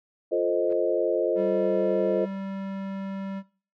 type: chord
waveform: sine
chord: F dominant seventh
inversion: none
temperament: equal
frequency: 349.2 / 440 / 523.3 / 622.3 Hz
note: F4 / A4 / C5 / Eb5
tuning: 0 / 0 / 0 / 0 cents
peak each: -27 dBFS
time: 0.31-2.26 s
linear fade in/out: 20 ms
type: noise with exponential growth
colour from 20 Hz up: pink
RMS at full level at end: -40 dBFS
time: 0.65-0.73 s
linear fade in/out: 5 ms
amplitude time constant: 16 ms
type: tone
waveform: square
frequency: 194.4 Hz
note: G3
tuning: 14 cents flat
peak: -32 dBFS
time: 1.35-3.43 s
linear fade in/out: 50 ms
effects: noise-tail reverb RT60 0.4 s tail -20 dB re dry + low-pass 2000 Hz 12 dB/octave